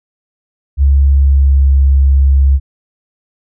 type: tone with pitch glide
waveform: sine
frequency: 69.3 to 68.31 Hz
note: C#2 to C#2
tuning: 0 to -25 cents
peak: -5 dBFS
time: 0.77-2.6 s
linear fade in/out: 50 ms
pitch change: -25 cents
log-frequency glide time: 1.07-1.7 s
effects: none